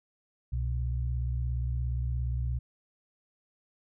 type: tone pair together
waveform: sine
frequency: 64.36 / 121.5 Hz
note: C2 / B2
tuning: -28 / -28 cents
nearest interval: major seventh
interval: 1100 cents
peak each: -29 / -33 dBFS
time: 0.52-2.59 s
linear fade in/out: 10 ms
effects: none